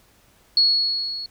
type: tone with level ramp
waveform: sine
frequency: 4351 Hz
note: C#8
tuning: 33 cents flat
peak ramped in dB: -12 to -29 dBFS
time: 0.57-1.26 s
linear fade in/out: 2 ms
effects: pink hiss -57 dBFS RMS until 1.3 s